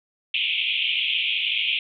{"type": "band-pass noise", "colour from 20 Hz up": "white", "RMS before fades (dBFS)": -24, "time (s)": [0.34, 1.79], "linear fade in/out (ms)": 2, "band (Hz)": [2300, 3400], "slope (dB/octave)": 96, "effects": []}